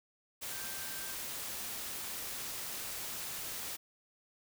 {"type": "tone in noise", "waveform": "sine", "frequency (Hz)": 1568, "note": "G6", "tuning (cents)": 0, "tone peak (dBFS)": -50, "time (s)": [0.5, 1.14], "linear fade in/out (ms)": 20, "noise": "white", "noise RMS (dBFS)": -41, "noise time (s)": [0.41, 3.77], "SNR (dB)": -12, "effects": []}